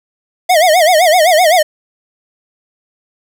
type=tone with vibrato; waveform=square; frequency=672 Hz; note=E5; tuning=33 cents sharp; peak=-7 dBFS; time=0.49-1.63 s; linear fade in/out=10 ms; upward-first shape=sine; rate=7.8 Hz; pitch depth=180 cents each way; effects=none